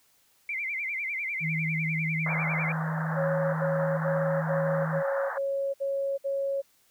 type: tone with vibrato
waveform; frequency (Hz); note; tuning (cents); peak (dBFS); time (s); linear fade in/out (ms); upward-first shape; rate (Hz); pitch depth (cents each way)
sine; 2205; C#7; -10; -29; 0.49-2.72; 2; sine; 10; 140
type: tone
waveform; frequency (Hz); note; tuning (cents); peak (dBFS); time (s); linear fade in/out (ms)
sine; 159.5; D#3; +43; -28; 1.4-5.03; 50
type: band-pass noise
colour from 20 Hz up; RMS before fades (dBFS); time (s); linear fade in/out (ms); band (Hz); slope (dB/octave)
white; -35; 2.26-5.38; 2; 490 to 1800; 96
type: tone bursts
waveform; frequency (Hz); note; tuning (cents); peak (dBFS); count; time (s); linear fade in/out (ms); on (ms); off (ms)
sine; 551; C#5; -11; -26; 8; 3.16-6.62; 20; 380; 60
effects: white hiss -65 dBFS RMS until 6.9 s